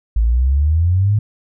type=exponential sweep; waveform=sine; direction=up; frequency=53.1 to 108.4 Hz; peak=-11 dBFS; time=0.16-1.19 s; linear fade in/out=5 ms; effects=none